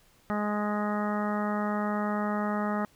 harmonic tone, 208.5 Hz, G#3, 7 cents sharp, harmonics 1 / 2 / 3 / 4 / 5 / 6 / 7 / 8 / 9, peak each -29 / -38 / -35 / -36 / -41 / -35 / -44 / -46 / -42 dBFS, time 0.3-2.85 s, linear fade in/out 0 ms, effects pink hiss -62 dBFS RMS until 2.95 s

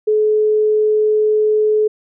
sine tone, 427.9 Hz, A4, 48 cents flat, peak -11 dBFS, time 0.07-1.88 s, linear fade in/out 10 ms, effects none

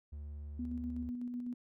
triangle tone, 73.42 Hz, D2, in tune, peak -40 dBFS, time 0.12-1.1 s, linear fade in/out 10 ms
sine tone with tremolo, 244.5 Hz, B3, 17 cents flat, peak -36 dBFS, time 0.59-1.54 s, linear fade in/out 5 ms, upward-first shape square, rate 8 Hz, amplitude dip 30%
effects none

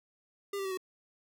square tone with pitch steps, 400.6 / 391 / 381.6 / 372.5 Hz, G4 / G4 / G4 / F#4, +38 / -4 / -47 / +12 cents, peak -34 dBFS, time 0.53-0.774 s, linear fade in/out 5 ms, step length 61 ms, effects none

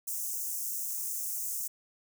white high-pass noise, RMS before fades -35 dBFS, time 0.07-1.68 s, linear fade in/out 10 ms, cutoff 6000 Hz, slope 48 dB/octave, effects none

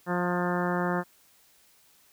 harmonic tone with a mistuned harmonic, 177.1 Hz, F3, 24 cents sharp, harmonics 1 / 2 / 3 / 4 / 5 / 6 / 7 / 8 / 9 / 10, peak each -29 / -32 / -34 / -35 / -36 / -37 / -37 / -38 / -39 / -39 dBFS, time 0.06-1.04 s, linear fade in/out 50 ms, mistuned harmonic 5, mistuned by +16 cents, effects white hiss -61 dBFS RMS until 2.12 s

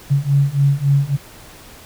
sine beating tone pair, 138.4 / 142 Hz, C#3 / C#3, -2 / +42 cents, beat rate 3.6 Hz, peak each -16 / -15 dBFS, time 0.1-1.17 s, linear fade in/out 20 ms, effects pink hiss -41 dBFS RMS until 1.85 s

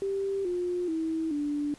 sine tone with pitch steps, 392.4 / 355.7 / 322.4 / 292.3 Hz, G4 / F4 / E4 / D4, +2 / +32 / -38 / -8 cents, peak -27 dBFS, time 0.02-1.74 s, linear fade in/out 0 ms, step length 430 ms, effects pink hiss -54 dBFS RMS until 1.78 s + resampled to 24000 Hz

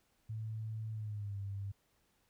sine tone with pitch glide, 110 to 99.14 Hz, A2 to G2, 0 to +20 cents, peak -38 dBFS, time 0.29-1.72 s, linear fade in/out 10 ms, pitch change -180 cents, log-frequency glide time 0.92-1.38 s, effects pink hiss -75 dBFS RMS until 2.29 s

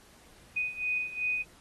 sine beating tone pair, 2489 / 2491.7 Hz, D#7 / D#7, 0 / +2 cents, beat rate 2.7 Hz, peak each -34 / -31 dBFS, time 0.56-1.43 s, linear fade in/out 10 ms, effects pink hiss -58 dBFS RMS until 1.6 s + AAC 32 kbps

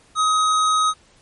square tone, 1262 Hz, D#6, 24 cents sharp, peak -16 dBFS, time 0.15-0.94 s, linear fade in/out 50 ms, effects pink hiss -54 dBFS RMS until 1.21 s + MP3 48 kbps

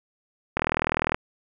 click train, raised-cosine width 0.5 ms, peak -7 dBFS, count 24, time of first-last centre 0.57-1.145 s, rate 40 Hz, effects none

